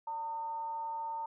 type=tone with frequency modulation; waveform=sine; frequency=908 Hz; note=A#5; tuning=46 cents flat; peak=-35 dBFS; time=0.07-1.26 s; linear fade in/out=5 ms; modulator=330 Hz; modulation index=0.24; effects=none